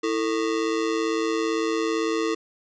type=ring-modulated tone; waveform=square; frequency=387.2 Hz; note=G4; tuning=21 cents flat; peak=-20 dBFS; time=0.03-2.35 s; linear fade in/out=10 ms; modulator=58.9 Hz; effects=resampled to 16000 Hz + 8-bit